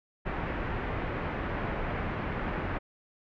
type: low-pass noise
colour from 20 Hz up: pink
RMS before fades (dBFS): -33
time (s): 0.25-2.79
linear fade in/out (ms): 20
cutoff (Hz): 2200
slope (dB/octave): 24
effects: none